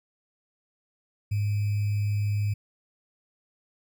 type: tone with sample-and-hold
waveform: sine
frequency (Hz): 103.3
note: G#2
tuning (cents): -9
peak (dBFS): -23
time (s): 1.31-2.54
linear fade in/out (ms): 10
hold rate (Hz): 2450
effects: none